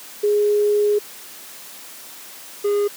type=tone pair in turn; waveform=sine / triangle; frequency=415.3 / 409.3 Hz; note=G#4 / G#4; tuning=0 / -25 cents; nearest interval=unison; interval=25 cents; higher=first; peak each=-14 dBFS; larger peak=neither; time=0.23-0.99 / 2.64-2.88 s; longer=first; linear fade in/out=10 ms; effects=white hiss -39 dBFS RMS until 2.96 s + high-pass 200 Hz 12 dB/octave